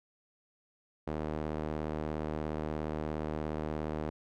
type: tone with band-pass filter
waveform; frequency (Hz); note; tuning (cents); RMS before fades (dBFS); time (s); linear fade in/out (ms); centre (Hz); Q
sawtooth; 77; D#2; -17; -36; 1.07-4.1; 5; 460; 0.74
effects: none